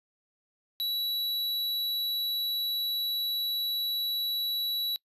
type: tone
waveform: square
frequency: 3925 Hz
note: B7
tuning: 11 cents flat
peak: -29 dBFS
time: 0.8-4.96 s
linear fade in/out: 0 ms
effects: noise-tail reverb RT60 0.1 s tail -23 dB re dry + resampled to 32000 Hz